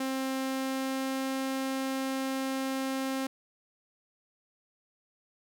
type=tone with pitch glide; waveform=sawtooth; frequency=264.8 to 266.3 Hz; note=C4 to C4; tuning=+21 to +31 cents; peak=-26 dBFS; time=0-3.27 s; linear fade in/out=5 ms; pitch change=+10 cents; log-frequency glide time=0.34-1.33 s; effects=none